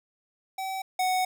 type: tone pair in turn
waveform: square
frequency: 765 / 741.5 Hz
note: G5 / F#5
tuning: -42 / +4 cents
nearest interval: minor second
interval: 54 cents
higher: first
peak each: -31 / -24 dBFS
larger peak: second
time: 0.58-0.82 / 0.99-1.25 s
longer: second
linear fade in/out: 5 ms
effects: none